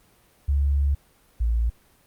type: tone pair in turn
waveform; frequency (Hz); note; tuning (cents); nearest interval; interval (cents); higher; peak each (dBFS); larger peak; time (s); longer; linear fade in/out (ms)
sine; 70.4 / 57.35; C#2 / A#1; +27 / -28; major third; 355; first; -18 / -19; first; 0.48-0.95 / 1.4-1.7; first; 10
effects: pink hiss -59 dBFS RMS until 2.06 s + Opus 32 kbps